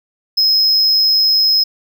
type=tone with amplitude modulation; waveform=triangle; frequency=5130 Hz; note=E8; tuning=48 cents flat; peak=-7 dBFS; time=0.37-1.64 s; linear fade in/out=10 ms; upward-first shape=sine; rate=205 Hz; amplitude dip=35%; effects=none